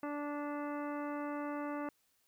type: harmonic tone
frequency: 291.8 Hz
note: D4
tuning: 11 cents flat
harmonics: 1 / 2 / 3 / 4 / 5 / 6 / 7 / 9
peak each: -39 / -43 / -46 / -46 / -51 / -56 / -55 / -59 dBFS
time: 0.03-1.89 s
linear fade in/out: 2 ms
effects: white hiss -75 dBFS RMS until 2.27 s